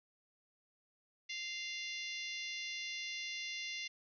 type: harmonic tone with a mistuned harmonic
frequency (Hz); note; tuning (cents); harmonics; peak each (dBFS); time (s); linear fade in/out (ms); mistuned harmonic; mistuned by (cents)
696; F5; -6; 3 / 4 / 5 / 6 / 7 / 8 / 9; -44 / -46 / -48 / -50 / -51 / -52 / -53; 1.29-3.88; 10; 9; -43
effects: none